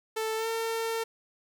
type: tone with pitch glide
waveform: sawtooth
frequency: 441.1 to 453.2 Hz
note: A4 to A#4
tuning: +4 to -49 cents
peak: -25 dBFS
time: 0.16-1.04 s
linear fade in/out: 10 ms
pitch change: +47 cents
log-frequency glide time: 0.36-0.47 s
effects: 11-bit